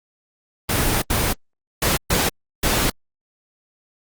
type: noise bursts at uneven times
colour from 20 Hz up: pink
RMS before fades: -19 dBFS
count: 5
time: 0.69-1.02 / 1.1-1.33 / 1.82-1.97 / 2.1-2.29 / 2.63-2.9 s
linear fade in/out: 5 ms
effects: Opus 24 kbps